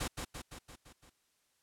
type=noise with echo; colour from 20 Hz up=pink; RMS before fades=-36 dBFS; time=0-0.08 s; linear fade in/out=10 ms; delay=170 ms; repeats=6; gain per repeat=-4 dB; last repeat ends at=1.1 s; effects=white hiss -75 dBFS RMS until 1.62 s + low-pass 11000 Hz 12 dB/octave